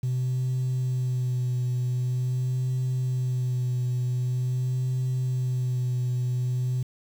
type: tone with vibrato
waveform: sine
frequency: 126.4 Hz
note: B2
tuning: 41 cents sharp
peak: -22 dBFS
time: 0.03-6.83 s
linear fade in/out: 5 ms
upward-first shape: sine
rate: 0.45 Hz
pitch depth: 25 cents each way
effects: tanh soft clip ceiling -20 dBFS + 8-bit